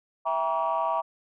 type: chord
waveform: sine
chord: E diminished seventh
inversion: none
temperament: just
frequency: 659.3 / 791.1 / 949.3 / 1139.2 Hz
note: E5 / G5 / Bb5 / Db6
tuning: 0 / +16 / +31 / +47 cents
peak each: -28 / -31 / -27 / -29 dBFS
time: 0.25-1.02 s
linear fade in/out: 20 ms
effects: tanh soft clip ceiling -17 dBFS